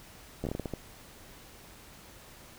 slowing click train, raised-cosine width 2 ms, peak -20 dBFS, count 9, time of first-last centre 0.44-0.737 s, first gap 12 ms, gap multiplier 1.31, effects pink hiss -52 dBFS RMS until 2.58 s

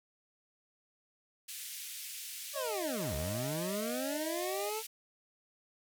white band-pass noise, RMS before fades -44 dBFS, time 1.48-4.87 s, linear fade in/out 10 ms, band 2100 to 15000 Hz, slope 24 dB/octave
25% pulse linear two-way sweep, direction down then up, 587.3 to 65.7 to 449.3 Hz, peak -32 dBFS, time 2.53-4.83 s, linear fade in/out 50 ms, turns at 3.15 s
triangle tone with pitch glide, 622.3 to 615.5 Hz, D#5 to D#5, 0 to -19 cents, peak -37 dBFS, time 2.55-4.7 s, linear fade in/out 10 ms, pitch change -19 cents, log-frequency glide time 3.9-4.52 s
effects none

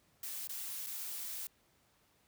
blue noise with dropouts, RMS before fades -42 dBFS, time 0.23-1.47 s, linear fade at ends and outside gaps 2 ms, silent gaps 0.473-0.493 / 0.864-0.868 s, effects pink hiss -71 dBFS RMS until 2.27 s + high-pass 60 Hz 12 dB/octave

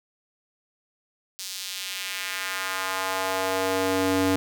square tone with high-pass filter sweep, 94.6 Hz, F#2, 39 cents sharp, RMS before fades -27 dBFS, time 1.39-4.36 s, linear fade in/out 0 ms, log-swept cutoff 4900 to 240 Hz, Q 1.3, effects none

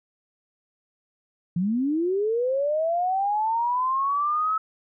sine linear sweep, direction up, 165.1 to 1302 Hz, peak -21 dBFS, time 1.56-4.58 s, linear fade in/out 5 ms, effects none

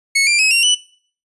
sawtooth tone with pitch steps, 2200 / 2372 / 2557 / 2756 / 2971 Hz, C#7 / D7 / D#7 / F7 / F#7, -14 / +17 / +47 / -24 / +6 cents, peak -8 dBFS, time 0.15-0.75 s, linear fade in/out 10 ms, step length 120 ms, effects noise-tail reverb RT60 0.5 s tail -20 dB re dry + resampled to 24000 Hz

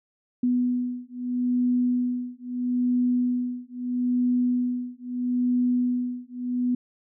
sine beating tone pair, 246.9 / 247.67 Hz, B3 / B3, 0 / +5 cents, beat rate 0.77 Hz, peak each -25 dBFS, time 0.43-6.75 s, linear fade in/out 5 ms, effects none

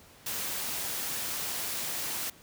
white noise, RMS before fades -34 dBFS, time 0.26-2.3 s, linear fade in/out 5 ms, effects pink hiss -55 dBFS RMS until 2.42 s + high-pass 60 Hz 12 dB/octave

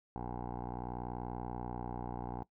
10% pulse tone with low-pass filter, 60.6 Hz, B1, 32 cents flat, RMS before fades -41 dBFS, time 0.16-2.43 s, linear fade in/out 0 ms, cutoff 800 Hz, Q 4.3, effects noise-tail reverb RT60 0.1 s tail -19 dB re dry

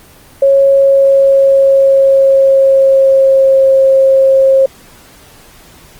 sine tone with pitch glide, 549 to 536.2 Hz, C#5 to C5, -17 to +42 cents, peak -4 dBFS, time 0.42-4.66 s, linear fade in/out 5 ms, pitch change -41 cents, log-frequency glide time 0.65-3.7 s, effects pink hiss -40 dBFS RMS until 5.99 s + Opus 24 kbps

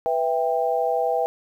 sine chord, E minor, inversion second, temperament just, 494.4 / 659.3 / 791.1 Hz, B4 / E5 / G5, +2 / 0 / +16 cents, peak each -24 dBFS, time 0.06-1.26 s, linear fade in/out 0 ms, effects 9-bit

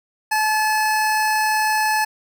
25% pulse tone, 862 Hz, A5, 36 cents flat, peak -13 dBFS, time 0.31-2.05 s, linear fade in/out 10 ms, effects none

